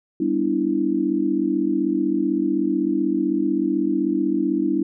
sine chord, E minor seventh, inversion first, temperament equal, 196 / 246.9 / 293.7 / 329.6 Hz, G3 / B3 / D4 / E4, 0 / 0 / 0 / 0 cents, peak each -27 / -27 / -22 / -22 dBFS, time 0.2-4.83 s, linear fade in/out 5 ms, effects none

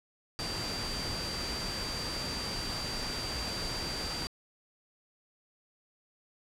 sine tone in noise, 4699 Hz, D8, in tune, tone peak -37 dBFS, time 0.39-4.27 s, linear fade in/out 0 ms, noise pink, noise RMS -37 dBFS, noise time 0.39-4.27 s, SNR -3 dB, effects low-pass 9000 Hz 12 dB/octave

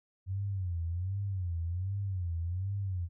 sine tone with vibrato, 91.4 Hz, F#2, 21 cents flat, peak -31 dBFS, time 0.26-3.09 s, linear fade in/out 50 ms, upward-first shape sine, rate 1.3 Hz, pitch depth 160 cents each way, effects none

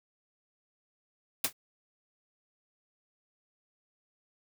white noise with exponential decay, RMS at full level -22 dBFS, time 1.44-1.53 s, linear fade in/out 5 ms, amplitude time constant 18 ms, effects none

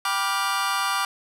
sawtooth chord, G dominant seventh, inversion none, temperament just, 784 / 980 / 1176 / 1411.2 Hz, G5 / B5 / D6 / F6, 0 / -14 / +2 / +18 cents, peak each -26 / -26 / -21 / -25 dBFS, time 0.05-1.05 s, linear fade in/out 2 ms, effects low-pass 12000 Hz 12 dB/octave

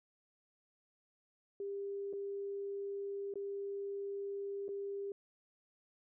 sine tone with dropouts, 398.9 Hz, G4, 30 cents sharp, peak -38 dBFS, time 1.6-5.12 s, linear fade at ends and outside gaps 2 ms, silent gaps 2.129-2.134 / 3.339-3.356 / 4.682-4.689 s, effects none

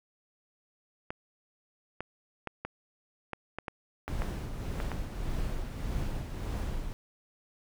clicks, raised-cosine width 0.5 ms, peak -20 dBFS, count 11, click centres 1.105 / 2.006 / 2.473 / 2.65 / 3.333 / 3.586 / 3.682 / 4.08 / 4.22 / 4.802 / 4.917 s
brown noise with tremolo, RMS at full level -32 dBFS, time 4.08-6.93 s, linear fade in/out 0 ms, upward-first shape triangle, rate 1.7 Hz, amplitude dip 50%
effects none

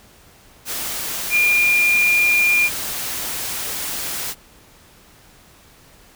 sine tone in noise, 2408 Hz, D7, 43 cents sharp, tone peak -13 dBFS, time 1.3-2.7 s, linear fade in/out 50 ms, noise white, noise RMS -26 dBFS, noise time 0.65-4.35 s, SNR +10 dB, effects pink hiss -49 dBFS RMS until 6.15 s

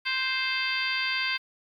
harmonic tone with a mistuned harmonic, 523.3 Hz, C5, in tune, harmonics 2 / 3 / 4 / 5 / 6 / 7 / 8 / 9, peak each -37 / -32 / -31 / -32 / -36 / -37 / -42 / -34 dBFS, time 0.05-1.38 s, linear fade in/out 20 ms, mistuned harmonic 7, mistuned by -34 cents, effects 10-bit

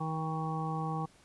harmonic tone, 159 Hz, D#3, 38 cents sharp, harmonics 1 / 2 / 3 / 5 / 6 / 7, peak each -34 / -43 / -44 / -38 / -47 / -40 dBFS, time 0-1.06 s, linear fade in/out 10 ms, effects pink hiss -62 dBFS RMS until 1.24 s + resampled to 24000 Hz

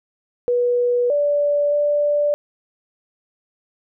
sine tone with pitch steps, 486.7 / 581 / 586 Hz, B4 / D5 / D5, -25 / -19 / -4 cents, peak -15 dBFS, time 0.48-2.34 s, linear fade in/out 0 ms, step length 620 ms, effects none

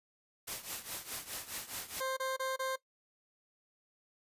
white noise with tremolo, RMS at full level -38 dBFS, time 0.47-2.01 s, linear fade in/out 10 ms, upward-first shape triangle, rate 4.8 Hz, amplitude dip 85%
20% pulse tone bursts, 526 Hz, C5, 9 cents sharp, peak -29 dBFS, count 4, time 2-2.761 s, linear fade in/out 10 ms, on 170 ms, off 27 ms
effects noise-tail reverb RT60 0.1 s tail -18 dB re dry + resampled to 32000 Hz

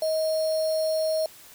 sine tone with sample-and-hold, 632 Hz, D#5, 27 cents sharp, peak -22 dBFS, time 0.02-1.26 s, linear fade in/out 2 ms, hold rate 4900 Hz, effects white hiss -49 dBFS RMS until 1.54 s

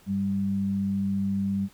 sine tone pair together, 98 / 196.68 Hz, G2 / G3, 0 / +6 cents, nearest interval octave, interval 1206 cents, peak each -34 / -24 dBFS, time 0.06-1.69 s, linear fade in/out 50 ms, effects pink hiss -57 dBFS RMS until 1.73 s

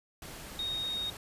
sine tone in noise, 3729 Hz, A#7, in tune, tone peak -32 dBFS, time 0.59-1.1 s, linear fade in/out 2 ms, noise pink, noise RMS -45 dBFS, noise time 0.22-1.17 s, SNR +10 dB, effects resampled to 32000 Hz

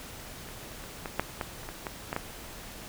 clicks, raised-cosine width 0.5 ms, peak -29 / -29 / -19 / -10 / -15 / -29 / -23 / -18 / -16 / -14 dBFS, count 10, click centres 0.488 / 0.839 / 1.058 / 1.196 / 1.412 / 1.633 / 1.689 / 1.868 / 2.129 / 2.164 s, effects pink hiss -44 dBFS RMS until 2.88 s

